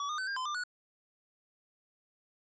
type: tone with pitch steps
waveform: square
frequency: 1140 / 1221 / 1524 / 1603 / 1025 / 1192 / 1466 Hz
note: C#6 / D#6 / G6 / G6 / C6 / D6 / F#6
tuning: +48 / -33 / -49 / +38 / -36 / +25 / -16 cents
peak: -34 dBFS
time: 0-0.637 s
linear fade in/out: 2 ms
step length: 91 ms
effects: resampled to 16000 Hz

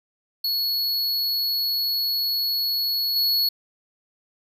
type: tone with level steps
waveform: square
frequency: 4369 Hz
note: C#8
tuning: 26 cents flat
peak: -22 / -19 dBFS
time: 0.44-3.49 s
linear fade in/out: 5 ms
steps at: 3.16 s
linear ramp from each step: 2 ms
effects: none

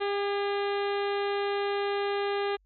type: harmonic tone with a mistuned harmonic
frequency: 402.5 Hz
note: G4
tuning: 46 cents sharp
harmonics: 1 / 2 / 3 / 4 / 5 / 6 / 7 / 8 / 9 / 10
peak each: -28 / -34 / -38 / -40 / -42 / -44 / -45 / -46 / -47 / -48 dBFS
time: 0-2.57 s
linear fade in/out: 20 ms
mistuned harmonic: 4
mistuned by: +33 cents
effects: added 48 Hz sine -63 dBFS peak until 2.65 s

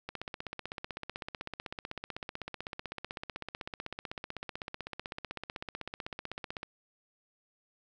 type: click train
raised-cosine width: 0.3 ms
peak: -22 dBFS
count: 105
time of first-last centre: 0.09-6.631 s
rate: 15.9 Hz
effects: none

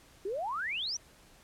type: exponential sweep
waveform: sine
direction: up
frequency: 365.2 to 6070 Hz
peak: -32 dBFS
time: 0.25-0.97 s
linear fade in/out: 5 ms
effects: pink hiss -59 dBFS RMS until 1.43 s + low-pass 12000 Hz 12 dB/octave

